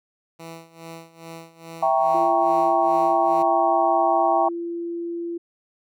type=tone with tremolo; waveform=10% pulse; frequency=164.81 Hz; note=E3; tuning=in tune; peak=-27 dBFS; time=0.39-3.43 s; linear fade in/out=10 ms; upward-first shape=sine; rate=2.4 Hz; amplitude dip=85%
type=chord; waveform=sine; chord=E diminished seventh; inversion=none; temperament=equal; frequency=659.3 / 784 / 932.3 / 1108.7 Hz; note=E5 / G5 / Bb5 / Db6; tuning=0 / 0 / 0 / 0 cents; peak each=-21 / -20 / -25 / -25 dBFS; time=1.82-4.49 s; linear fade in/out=10 ms
type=tone; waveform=sine; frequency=340.7 Hz; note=F4; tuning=43 cents flat; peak=-26 dBFS; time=2.14-5.38 s; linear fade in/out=10 ms
effects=none